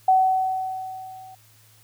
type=tone with level ramp; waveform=sine; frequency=754 Hz; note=F#5; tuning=32 cents sharp; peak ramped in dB=-12 to -41 dBFS; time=0.08-1.35 s; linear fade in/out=5 ms; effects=added 109 Hz sine -56 dBFS peak until 1.83 s + white hiss -56 dBFS RMS until 1.83 s